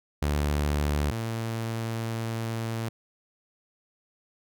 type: tone pair in turn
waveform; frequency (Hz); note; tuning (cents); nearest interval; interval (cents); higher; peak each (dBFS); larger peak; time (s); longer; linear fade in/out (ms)
sawtooth; 73.42 / 113.71; D2 / A#2; 0 / -43; minor sixth; 757; second; -20 / -25; first; 0.22-1.11 / 1.11-2.89; second; 5
effects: none